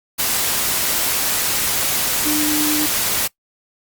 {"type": "tone in noise", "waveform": "sine", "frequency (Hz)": 301.5, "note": "D4", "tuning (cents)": 46, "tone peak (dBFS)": -19, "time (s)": [2.25, 2.87], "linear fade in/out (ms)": 20, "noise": "white", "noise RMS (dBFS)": -19, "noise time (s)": [0.18, 3.28], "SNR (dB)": -3, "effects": ["noise-tail reverb RT60 0.1 s tail -20 dB re dry", "Opus 48 kbps"]}